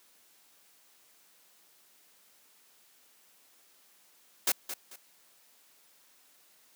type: noise with echo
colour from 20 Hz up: white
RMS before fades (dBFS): -26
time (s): 4.47-4.52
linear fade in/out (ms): 5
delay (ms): 220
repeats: 2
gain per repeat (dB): -11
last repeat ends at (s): 4.96
effects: white hiss -63 dBFS RMS until 6.75 s + high-pass 200 Hz 12 dB/octave